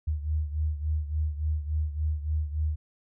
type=beating tone pair; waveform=sine; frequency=75.9 / 79.4 Hz; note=D#2 / D#2; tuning=-42 / +36 cents; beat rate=3.5 Hz; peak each=-27 / -32 dBFS; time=0.07-2.76 s; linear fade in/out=10 ms; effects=none